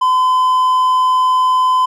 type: tone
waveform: triangle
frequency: 1019 Hz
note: C6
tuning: 46 cents flat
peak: -8 dBFS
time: 0.01-1.86 s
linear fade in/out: 10 ms
effects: none